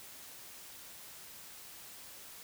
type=silence; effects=white hiss -51 dBFS RMS until 2.43 s